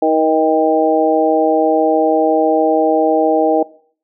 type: harmonic tone with a mistuned harmonic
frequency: 158.5 Hz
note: D#3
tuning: 32 cents sharp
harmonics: 2 / 3 / 4 / 5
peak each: -16 / -16 / -16 / -16 dBFS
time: 0.02-3.63 s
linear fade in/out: 5 ms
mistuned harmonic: 4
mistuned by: -17 cents
effects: noise-tail reverb RT60 0.5 s tail -20 dB re dry